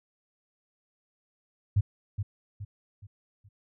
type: tone with echo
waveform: sine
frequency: 101.2 Hz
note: G#2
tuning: 44 cents flat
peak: -19 dBFS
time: 1.76-1.81 s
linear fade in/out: 10 ms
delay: 420 ms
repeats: 4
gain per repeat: -8 dB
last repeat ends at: 3.49 s
effects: none